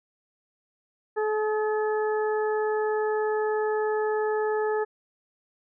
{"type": "harmonic tone with a mistuned harmonic", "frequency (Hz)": 429.2, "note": "A4", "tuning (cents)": -43, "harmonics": [1, 2, 3, 4], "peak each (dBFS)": [-24, -31, -37, -36], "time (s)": [1.16, 4.85], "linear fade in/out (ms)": 20, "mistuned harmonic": 3, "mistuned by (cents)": -21, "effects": []}